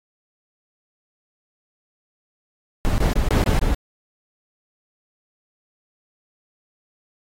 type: noise bursts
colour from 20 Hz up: brown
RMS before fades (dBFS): -18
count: 6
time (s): 2.85-3.745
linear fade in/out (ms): 0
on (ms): 130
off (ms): 23
effects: AAC 48 kbps